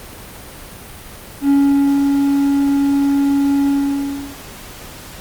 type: tone with ADSR envelope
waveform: triangle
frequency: 279.8 Hz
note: C#4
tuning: 16 cents sharp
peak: -7 dBFS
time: 1.41-4.37 s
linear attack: 84 ms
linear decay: 510 ms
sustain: -3 dB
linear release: 680 ms
effects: pink hiss -35 dBFS RMS until 5.2 s + Opus 32 kbps